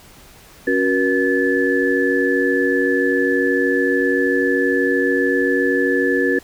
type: tone cluster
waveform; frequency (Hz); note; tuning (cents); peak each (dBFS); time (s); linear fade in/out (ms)
sine; 276.2 / 369.3 / 477 / 1733; C#4 / F#4 / A#4 / A6; -6 / -3 / +40 / -27; -20; 0.67-6.39; 5
effects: pink hiss -45 dBFS RMS until 6.43 s